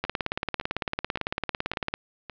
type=two click trains; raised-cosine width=0.3 ms; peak=-21 / -10 dBFS; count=5 / 35; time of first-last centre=0.05-2.297 / 0.04-1.939 s; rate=1.78 / 17.9 Hz; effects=low-pass 4000 Hz 12 dB/octave